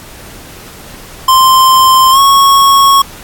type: tone with pitch glide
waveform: square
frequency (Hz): 1045 to 1102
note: C6 to C#6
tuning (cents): -2 to -11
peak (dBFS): -4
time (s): 1.28-3.02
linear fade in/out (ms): 5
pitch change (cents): +91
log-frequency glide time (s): 2.11-2.19
effects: pink hiss -32 dBFS RMS until 3.23 s + AAC 64 kbps